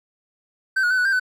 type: tone with pitch steps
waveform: triangle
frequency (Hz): 1545 / 1450 / 1518 / 1478 / 1584 / 1505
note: G6 / F#6 / F#6 / F#6 / G6 / F#6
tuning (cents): -26 / -35 / +44 / -2 / +18 / +29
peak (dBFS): -15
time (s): 0.76-1.198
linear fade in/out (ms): 10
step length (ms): 73
effects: none